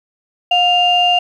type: tone pair together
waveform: sine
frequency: 714.7 / 2800 Hz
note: F5 / F7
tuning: +40 / +4 cents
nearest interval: 2 octaves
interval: 2364 cents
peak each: -12 dBFS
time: 0.51-1.19 s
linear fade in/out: 5 ms
effects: tanh soft clip ceiling -3 dBFS + 8-bit